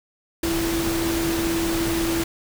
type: tone in noise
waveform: sine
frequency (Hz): 332.5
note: E4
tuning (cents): +15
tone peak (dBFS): -22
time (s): 0.43-2.24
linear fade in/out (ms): 5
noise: pink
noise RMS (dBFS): -27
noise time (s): 0.43-2.24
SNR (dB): +2
effects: none